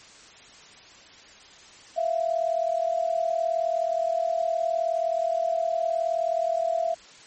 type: tone pair together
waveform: sine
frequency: 659.3 / 698.5 Hz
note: E5 / F5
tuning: 0 / 0 cents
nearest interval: minor second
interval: 100 cents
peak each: -24 / -27 dBFS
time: 1.96-6.95 s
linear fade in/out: 20 ms
effects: white hiss -49 dBFS RMS until 7.26 s + MP3 32 kbps